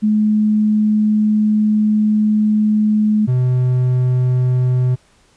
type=tone pair in turn; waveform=sine / triangle; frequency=213 / 126.36 Hz; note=G#3 / B2; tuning=+44 / +40 cents; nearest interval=major sixth; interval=904 cents; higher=first; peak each=-11 / -10 dBFS; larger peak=second; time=0.02-3.27 / 3.27-4.96 s; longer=first; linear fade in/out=20 ms; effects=pink hiss -54 dBFS RMS until 5.36 s + resampled to 22050 Hz